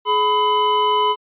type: tone pair together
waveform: square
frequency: 422.3 / 1000 Hz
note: G#4 / B5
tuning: +29 / +21 cents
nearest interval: octave + minor third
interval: 1492 cents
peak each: -22 / -16 dBFS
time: 0.05-1.16 s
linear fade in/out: 50 ms
effects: resampled to 8000 Hz